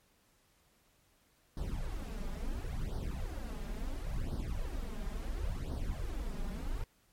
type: noise with flanger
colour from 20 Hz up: brown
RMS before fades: -37 dBFS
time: 1.57-6.84 s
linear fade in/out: 2 ms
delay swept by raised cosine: 0.2 to 5 ms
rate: 0.72 Hz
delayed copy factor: +0.95
effects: pink hiss -70 dBFS RMS until 7.12 s + MP3 64 kbps